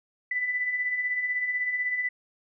sine beating tone pair, 1975.5 / 1991.5 Hz, B6 / B6, 0 / +14 cents, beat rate 16 Hz, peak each -35 / -26 dBFS, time 0.31-2.09 s, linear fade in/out 5 ms, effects none

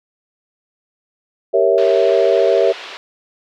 sine chord, G diminished seventh, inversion none, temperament equal, 392 / 466.2 / 554.4 / 659.3 Hz, G4 / Bb4 / Db5 / Fb5, 0 / 0 / 0 / 0 cents, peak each -16 dBFS, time 1.53-2.73 s, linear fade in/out 20 ms
white band-pass noise, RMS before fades -33 dBFS, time 1.78-2.97 s, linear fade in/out 0 ms, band 370 to 3900 Hz, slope 24 dB/octave
effects none

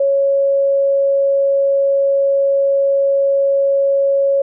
sine tone, 553 Hz, C#5, 4 cents flat, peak -11 dBFS, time 0-4.42 s, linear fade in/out 5 ms, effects none

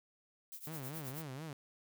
violet noise with tremolo, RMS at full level -45 dBFS, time 0.52-1.22 s, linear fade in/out 0 ms, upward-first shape triangle, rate 9.4 Hz, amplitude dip 90%
sawtooth tone with vibrato, 144.4 Hz, D3, 29 cents flat, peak -39 dBFS, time 0.67-1.53 s, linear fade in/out 2 ms, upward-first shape sine, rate 4.2 Hz, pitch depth 210 cents each way
effects none

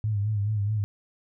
sine tone with vibrato, 104.5 Hz, G#2, 11 cents sharp, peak -23 dBFS, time 0.04-0.84 s, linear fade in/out 0 ms, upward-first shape sine, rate 4.7 Hz, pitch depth 72 cents each way, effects none

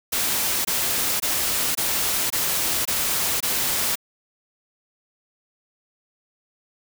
white noise bursts, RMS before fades -23 dBFS, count 7, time 0.12-3.956 s, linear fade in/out 10 ms, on 530 ms, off 21 ms, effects none

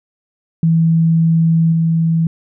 sine tone with level steps, 163.9 Hz, E3, 10 cents flat, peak -9 / -11 dBFS, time 0.63-2.27 s, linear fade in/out 2 ms, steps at 1.72 s, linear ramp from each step 5 ms, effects none

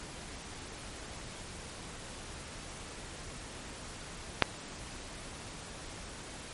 click, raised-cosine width 0.3 ms, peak -4 dBFS, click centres 4.423 s, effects pink hiss -45 dBFS RMS until 6.53 s + MP3 48 kbps

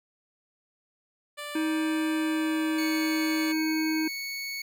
10% pulse tone with pitch glide, 587 to 579.9 Hz, D5 to D5, -1 to -22 cents, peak -27 dBFS, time 1.37-3.53 s, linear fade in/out 20 ms, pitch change -21 cents, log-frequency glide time 2.18-2.58 s
harmonic tone, 315.2 Hz, D#4, 23 cents sharp, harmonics 1 / 3 / 5 / 7 / 8, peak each -25 / -41 / -39 / -48 / -43 dBFS, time 1.55-4.08 s, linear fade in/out 5 ms
25% pulse tone, 2217 Hz, C#7, in tune, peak -29 dBFS, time 2.78-4.62 s, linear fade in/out 5 ms
effects none

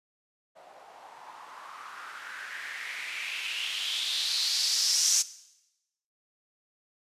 violet noise with low-pass filter sweep, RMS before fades -32 dBFS, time 0.55-5.23 s, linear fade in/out 20 ms, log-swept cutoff 640 to 6300 Hz, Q 4.1, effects noise-tail reverb RT60 0.9 s tail -17 dB re dry + resampled to 32000 Hz

